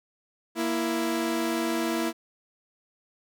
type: tone pair together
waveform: sawtooth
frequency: 234.5 / 331.6 Hz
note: A#3 / E4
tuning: +11 / +10 cents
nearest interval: tritone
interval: 599 cents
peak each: -26 / -23 dBFS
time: 0.55-2.13 s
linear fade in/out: 50 ms
effects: none